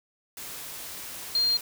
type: tone in noise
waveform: sine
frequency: 4200 Hz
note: C8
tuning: 6 cents sharp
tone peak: -21 dBFS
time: 1.35-1.57 s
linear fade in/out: 2 ms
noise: white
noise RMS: -39 dBFS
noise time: 0.37-1.61 s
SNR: +15 dB
effects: none